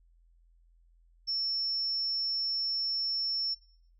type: tone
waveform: sine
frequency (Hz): 5400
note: E8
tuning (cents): +41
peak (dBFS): -29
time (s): 1.27-3.55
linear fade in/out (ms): 20
effects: noise-tail reverb RT60 0.7 s tail -25 dB re dry + added 42 Hz sine -60 dBFS peak until 3.99 s